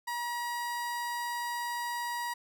30% pulse tone, 957 Hz, A#5, 45 cents sharp, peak -30 dBFS, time 0.07-2.34 s, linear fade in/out 10 ms, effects none

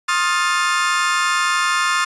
35% pulse chord, F dominant seventh, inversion second, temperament equal with one note detuned, 1066.6 / 1244.5 / 1396.9 / 1760 Hz, C6 / Eb6 / F6 / A6, +33 / 0 / 0 / 0 cents, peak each -20 dBFS, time 0.08-2.05 s, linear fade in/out 10 ms, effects resampled to 22050 Hz

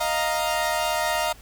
sawtooth chord, Eb suspended second, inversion none, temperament equal, 622.3 / 698.5 / 932.3 Hz, Eb5 / F5 / Bb5, 0 / 0 / 0 cents, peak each -23 dBFS, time 0-1.33 s, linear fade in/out 10 ms, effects added 50 Hz sine -45 dBFS peak until 1.41 s + pink hiss -50 dBFS RMS until 1.41 s

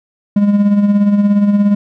triangle tone with tremolo, 203.9 Hz, G#3, 32 cents flat, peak -4 dBFS, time 0.36-1.75 s, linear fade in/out 5 ms, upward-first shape sine, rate 17 Hz, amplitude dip 50%, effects none

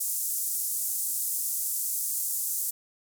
white band-pass noise, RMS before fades -30 dBFS, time 0-2.71 s, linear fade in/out 10 ms, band 7200 to 15000 Hz, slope 24 dB/octave, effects none

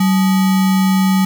sine tone with sample-and-hold, 190 Hz, F#3, 46 cents sharp, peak -10 dBFS, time 0-1.25 s, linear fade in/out 5 ms, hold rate 1050 Hz, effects none

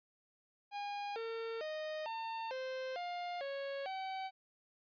45% pulse tone with pitch steps, 815 / 454.7 / 619 / 903 / 520 / 706 / 553 / 764 Hz, G#5 / A#4 / D#5 / A5 / C5 / F5 / C#5 / G5, -33 / -43 / -9 / +45 / -11 / +19 / -4 / -45 cents, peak -39 dBFS, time 0.71-4.31 s, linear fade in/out 50 ms, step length 450 ms, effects resampled to 11025 Hz

